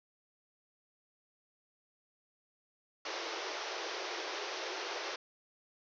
pink band-pass noise, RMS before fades -40 dBFS, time 3.05-5.16 s, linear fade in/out 5 ms, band 330 to 6100 Hz, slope 96 dB/octave, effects none

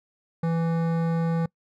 sine tone with hard clipping, 165.8 Hz, E3, 10 cents sharp, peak -24 dBFS, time 0.43-1.46 s, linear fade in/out 5 ms, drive 15 dB, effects noise-tail reverb RT60 0.1 s tail -24 dB re dry

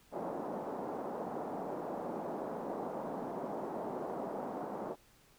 white band-pass noise, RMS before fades -40 dBFS, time 0.11-4.96 s, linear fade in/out 50 ms, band 180 to 830 Hz, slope 24 dB/octave, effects pink hiss -65 dBFS RMS until 5.38 s

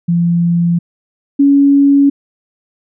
sine tone pair in turn, 171.3 / 280.5 Hz, F3 / C#4, -33 / +21 cents, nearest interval major sixth, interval 854 cents, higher second, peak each -9 / -5 dBFS, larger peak second, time 0.08-0.79 / 1.39-2.1 s, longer neither, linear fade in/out 10 ms, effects none

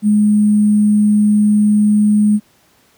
sine tone with sample-and-hold, 209.8 Hz, G#3, 18 cents sharp, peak -8 dBFS, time 0.02-2.4 s, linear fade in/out 50 ms, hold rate 8820 Hz, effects pink hiss -53 dBFS RMS until 2.97 s + high-pass 100 Hz 12 dB/octave

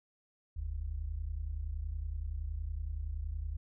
sine tone pair together, 45.01 / 75.7 Hz, F#1 / D#2, -47 / -47 cents, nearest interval major sixth, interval 900 cents, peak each -38 / -37 dBFS, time 0.56-3.57 s, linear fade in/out 10 ms, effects none

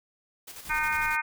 white noise with tremolo, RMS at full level -42 dBFS, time 0.47-1.17 s, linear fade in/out 10 ms, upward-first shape square, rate 11 Hz, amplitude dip 50%
brown noise, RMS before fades -44 dBFS, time 0.64-1.17 s, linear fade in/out 50 ms
harmonic tone, 306.2 Hz, D#4, 28 cents flat, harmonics 3 / 4 / 5 / 6 / 7 / 8, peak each -31 / -34 / -29 / -36 / -32 / -32 dBFS, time 0.69-1.22 s, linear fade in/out 20 ms
effects none

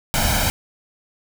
pink noise with comb filter, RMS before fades -19 dBFS, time 0.14-0.5 s, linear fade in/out 0 ms, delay 1.3 ms, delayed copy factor +0.75, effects none

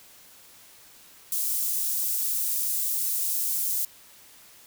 white high-pass noise, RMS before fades -27 dBFS, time 1.32-3.85 s, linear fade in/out 2 ms, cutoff 8600 Hz, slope 12 dB/octave, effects white hiss -52 dBFS RMS until 4.66 s

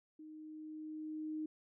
sine tone with level ramp, 310 Hz, D#4, 6 cents flat, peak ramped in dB -50 to -37 dBFS, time 0.19-1.46 s, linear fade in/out 5 ms, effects none

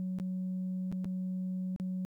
sine tone with dropouts, 185 Hz, F#3, in tune, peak -31 dBFS, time 0-2.05 s, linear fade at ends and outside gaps 0 ms, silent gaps 0.187-0.199 / 0.916-0.925 / 1.045-1.054 / 1.762-1.799 s, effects tanh soft clip ceiling -30 dBFS + 12-bit

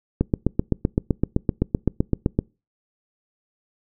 click train, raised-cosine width 3 ms, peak -5 dBFS, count 18, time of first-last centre 0.21-2.389 s, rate 7.8 Hz, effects noise-tail reverb RT60 0.3 s tail -26 dB re dry

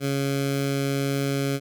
15% pulse tone with notch filter, 138.59 Hz, C#3, in tune, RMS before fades -25 dBFS, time 0-1.6 s, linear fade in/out 50 ms, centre 940 Hz, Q 1.1, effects none

